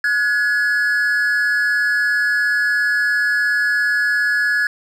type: tone pair together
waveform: triangle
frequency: 1454.9 / 1692 Hz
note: F#6 / G#6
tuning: -30 / +32 cents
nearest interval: minor third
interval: 262 cents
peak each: -19 / -14 dBFS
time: 0.04-4.67 s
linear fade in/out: 2 ms
effects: none